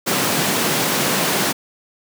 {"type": "high-pass noise", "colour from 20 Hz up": "pink", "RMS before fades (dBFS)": -19, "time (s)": [0.06, 1.53], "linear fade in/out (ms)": 20, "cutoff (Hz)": 150, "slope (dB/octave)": 24, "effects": []}